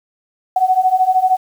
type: beating tone pair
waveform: sine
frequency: 738 / 751 Hz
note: F#5 / F#5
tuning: -5 / +26 cents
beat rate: 13 Hz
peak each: -15 / -13 dBFS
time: 0.56-1.37 s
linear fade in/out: 5 ms
effects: 7-bit